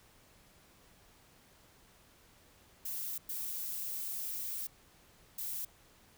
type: noise bursts at uneven times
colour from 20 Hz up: violet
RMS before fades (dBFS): -39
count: 3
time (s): 2.85-3.18 / 3.29-4.67 / 5.38-5.65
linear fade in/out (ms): 5
effects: pink hiss -63 dBFS RMS until 6.17 s